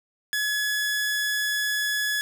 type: tone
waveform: sawtooth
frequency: 1697 Hz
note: G#6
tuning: 37 cents sharp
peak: -20 dBFS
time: 0.33-2.21 s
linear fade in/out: 0 ms
effects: none